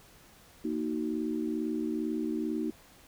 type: chord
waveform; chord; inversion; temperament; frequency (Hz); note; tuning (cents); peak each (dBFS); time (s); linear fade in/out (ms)
sine; D# minor; second; just; 233.3 / 311.1 / 373.4; A#3 / D#4 / F#4; +2 / 0 / +16; -34 / -32 / -37; 0.64-2.71; 10
effects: pink hiss -57 dBFS RMS until 3.07 s